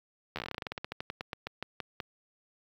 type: slowing click train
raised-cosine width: 0.3 ms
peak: -19 dBFS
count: 25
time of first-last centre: 0.36-2.002 s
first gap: 12 ms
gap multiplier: 1.13
effects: high-pass 60 Hz 12 dB/octave + 9-bit